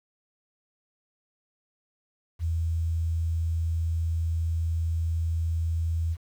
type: tone with quantisation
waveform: sine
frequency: 82.41 Hz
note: E2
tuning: in tune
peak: -24 dBFS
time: 2.39-6.17 s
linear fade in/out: 50 ms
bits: 9
effects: none